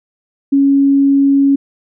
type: tone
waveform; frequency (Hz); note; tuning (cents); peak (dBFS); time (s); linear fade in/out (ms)
sine; 277.2; C#4; 0; -7; 0.52-1.56; 10
effects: none